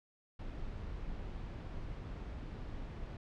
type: noise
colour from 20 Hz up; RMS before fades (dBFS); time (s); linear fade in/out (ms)
brown; -43; 0.39-3.17; 5
effects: low-pass 4000 Hz 12 dB/octave